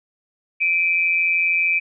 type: tone pair together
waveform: sine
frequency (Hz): 2349 / 2522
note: D7 / D#7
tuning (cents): 0 / +23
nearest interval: minor second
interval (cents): 123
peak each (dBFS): -18 / -20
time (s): 0.6-1.8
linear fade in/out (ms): 20
effects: none